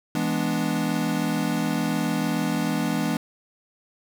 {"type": "chord", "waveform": "square", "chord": "E dominant seventh", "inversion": "none", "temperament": "equal", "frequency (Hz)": [164.81, 207.7, 246.9, 293.7], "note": ["E3", "G#3", "B3", "D4"], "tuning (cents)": [0, 0, 0, 0], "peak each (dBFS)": -29, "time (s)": [0.15, 3.17], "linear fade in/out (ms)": 2, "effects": []}